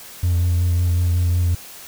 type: tone with vibrato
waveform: triangle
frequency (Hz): 87.31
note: F2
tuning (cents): 0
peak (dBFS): -12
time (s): 0.23-1.55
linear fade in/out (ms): 5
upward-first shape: triangle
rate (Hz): 5.4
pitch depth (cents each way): 29
effects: tanh soft clip ceiling -10 dBFS + white hiss -39 dBFS RMS until 1.87 s